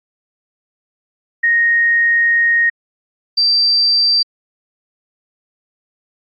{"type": "tone pair in turn", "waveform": "sine", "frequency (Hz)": [1864.7, 4687], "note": ["A#6", "D8"], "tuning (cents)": [0, -4], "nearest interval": "octave + major third", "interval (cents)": 1596, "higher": "second", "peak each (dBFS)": -10, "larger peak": "neither", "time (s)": [[1.43, 2.7], [3.37, 4.23]], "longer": "first", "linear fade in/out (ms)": 10, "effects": ["AAC 64 kbps"]}